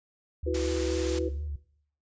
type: tone with vibrato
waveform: sine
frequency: 72.9 Hz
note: D2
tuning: 12 cents flat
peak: -31 dBFS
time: 0.43-1.56 s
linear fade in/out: 5 ms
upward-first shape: sine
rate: 4.2 Hz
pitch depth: 55 cents each way
type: chord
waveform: sine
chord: E suspended second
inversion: none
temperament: just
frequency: 329.6 / 370.8 / 494.4 Hz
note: E4 / F#4 / B4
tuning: 0 / +4 / +2 cents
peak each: -32 / -30 / -31 dBFS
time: 0.46-1.29 s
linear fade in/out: 10 ms
type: noise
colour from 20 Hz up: white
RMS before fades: -36 dBFS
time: 0.54-1.19 s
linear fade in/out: 5 ms
effects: noise-tail reverb RT60 0.6 s tail -17 dB re dry + resampled to 16000 Hz